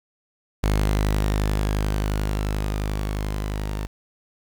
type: tone with level ramp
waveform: sawtooth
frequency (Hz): 51.4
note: G#1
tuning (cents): -17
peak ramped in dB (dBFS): -14 to -22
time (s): 0.63-3.87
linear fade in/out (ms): 10
effects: 8-bit